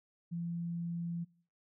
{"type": "tone", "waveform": "sine", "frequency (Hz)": 170.3, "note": "F3", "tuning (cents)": -43, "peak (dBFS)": -35, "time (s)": [0.31, 1.25], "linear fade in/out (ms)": 20, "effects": ["noise-tail reverb RT60 0.6 s tail -25 dB re dry"]}